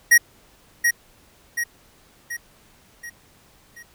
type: tone with echo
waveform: square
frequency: 1891 Hz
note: A#6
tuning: 24 cents sharp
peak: -10 dBFS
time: 0.11-0.18 s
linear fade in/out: 10 ms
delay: 730 ms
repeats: 5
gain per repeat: -6 dB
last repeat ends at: 3.83 s
effects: pink hiss -55 dBFS RMS until 3.94 s